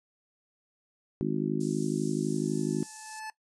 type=harmonic tone; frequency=52 Hz; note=G#1; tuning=3 cents sharp; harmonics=3 / 4 / 5 / 6 / 7; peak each=-33 / -33 / -33 / -33 / -33 dBFS; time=1.21-2.83 s; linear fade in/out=0 ms
type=band-pass noise; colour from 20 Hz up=pink; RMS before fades=-48 dBFS; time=1.6-3.2 s; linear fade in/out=10 ms; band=5800 to 10000 Hz; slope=24 dB/octave
type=tone with exponential growth; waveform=25% pulse; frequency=871 Hz; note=A5; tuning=18 cents flat; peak=-32 dBFS; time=2.24-3.3 s; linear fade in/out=2 ms; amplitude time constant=230 ms
effects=noise-tail reverb RT60 0.1 s tail -19 dB re dry + resampled to 24000 Hz